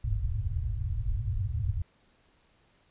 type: low-pass noise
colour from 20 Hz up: white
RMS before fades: -30 dBFS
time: 0.04-1.82 s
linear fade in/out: 5 ms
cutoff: 120 Hz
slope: 96 dB/octave
effects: pink hiss -66 dBFS RMS until 2.9 s + resampled to 8000 Hz